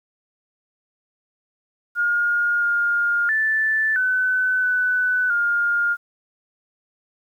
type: tone with pitch steps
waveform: sine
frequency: 1423 / 1414 / 1758 / 1509 / 1496 / 1413 Hz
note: F6 / F6 / A6 / F#6 / F#6 / F6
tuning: +32 / +21 / -2 / +34 / +19 / +20 cents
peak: -17 dBFS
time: 1.95-5.97 s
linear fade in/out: 50 ms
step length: 670 ms
effects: 9-bit